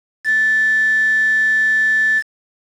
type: tone with quantisation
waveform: sine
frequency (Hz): 1755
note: A6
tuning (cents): -5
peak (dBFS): -12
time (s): 0.24-2.23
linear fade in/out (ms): 50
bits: 5
effects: low-pass 7000 Hz 12 dB/octave